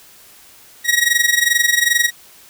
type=tone with amplitude modulation; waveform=sawtooth; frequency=1900 Hz; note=A#6; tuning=33 cents sharp; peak=-6 dBFS; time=0.84-2.11 s; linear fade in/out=50 ms; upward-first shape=sine; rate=22.5 Hz; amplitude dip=80%; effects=white hiss -45 dBFS RMS until 2.49 s